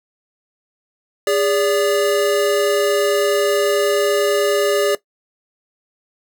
square tone pair together, 407.9 / 576.9 Hz, G#4 / D5, -31 / -31 cents, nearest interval tritone, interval 600 cents, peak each -18 dBFS, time 1.27-4.95 s, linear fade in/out 2 ms, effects noise-tail reverb RT60 0.1 s tail -17 dB re dry

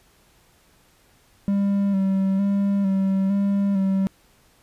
triangle tone with vibrato, 196 Hz, G3, in tune, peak -16 dBFS, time 1.48-4.07 s, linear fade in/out 0 ms, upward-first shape square, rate 1.1 Hz, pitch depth 29 cents each way, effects pink hiss -58 dBFS RMS until 4.62 s + resampled to 32000 Hz

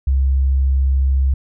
sine tone, 67 Hz, C2, 42 cents sharp, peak -12 dBFS, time 0.07-1.34 s, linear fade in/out 5 ms, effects none

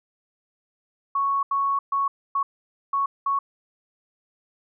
sine tone bursts at uneven times, 1108.7 Hz, C#6, in tune, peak -20 dBFS, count 6, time 1.15-1.43 / 1.51-1.79 / 1.92-2.08 / 2.35-2.43 / 2.93-3.06 / 3.26-3.39 s, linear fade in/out 5 ms, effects none

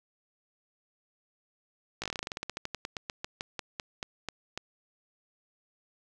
slowing click train, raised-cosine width 0.2 ms, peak -17 dBFS, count 27, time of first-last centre 2.02-4.576 s, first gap 17 ms, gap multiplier 1.12, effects none

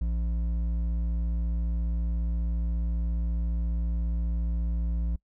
sine tone with hard clipping, 57.3 Hz, A#1, 29 cents flat, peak -27 dBFS, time 0.01-5.16 s, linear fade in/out 5 ms, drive 7 dB, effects noise-tail reverb RT60 0.1 s tail -24 dB re dry

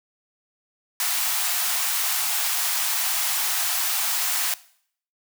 white high-pass noise, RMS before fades -24 dBFS, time 1-4.54 s, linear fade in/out 2 ms, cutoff 660 Hz, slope 96 dB/octave, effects noise-tail reverb RT60 0.6 s tail -19 dB re dry

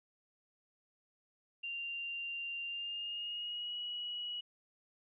sine tone with pitch glide, 2781 to 2918 Hz, F7 to F#7, -8 to -25 cents, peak -38 dBFS, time 1.63-4.41 s, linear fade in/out 10 ms, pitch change +83 cents, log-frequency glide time 2.64-3.76 s, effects none

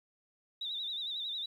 sine tone with vibrato, 3719 Hz, A#7, 5 cents flat, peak -35 dBFS, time 0.61-1.46 s, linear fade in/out 5 ms, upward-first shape sine, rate 11 Hz, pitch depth 91 cents each way, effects 11-bit

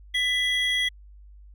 triangle tone pair together, 1990 / 3313 Hz, B6 / G#7, +13 / -5 cents, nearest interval major sixth, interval 882 cents, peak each -23 dBFS, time 0.14-0.89 s, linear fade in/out 10 ms, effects added 50 Hz sine -45 dBFS peak until 1.54 s

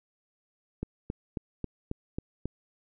click train, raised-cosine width 3 ms, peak -19 dBFS, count 7, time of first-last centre 0.83-2.456 s, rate 3.69 Hz, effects none

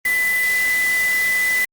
sine tone in noise, 1999 Hz, B6, 20 cents sharp, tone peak -16 dBFS, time 0.05-1.65 s, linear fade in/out 5 ms, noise white, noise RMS -28 dBFS, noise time 0.05-1.65 s, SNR +9 dB, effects Opus 32 kbps

